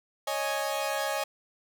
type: chord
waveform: sawtooth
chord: C# suspended second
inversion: none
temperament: equal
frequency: 554.4 / 622.3 / 830.6 Hz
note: C#5 / D#5 / G#5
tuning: 0 / 0 / 0 cents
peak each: -29 dBFS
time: 0.27-1.24 s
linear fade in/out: 5 ms
effects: none